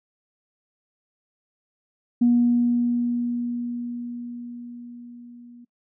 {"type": "tone with level ramp", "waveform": "sine", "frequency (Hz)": 240.3, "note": "B3", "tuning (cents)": -47, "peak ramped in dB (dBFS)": [-13, -43], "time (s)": [2.21, 5.65], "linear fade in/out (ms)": 10, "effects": ["noise-tail reverb RT60 0.1 s tail -24 dB re dry", "tanh soft clip ceiling -9 dBFS"]}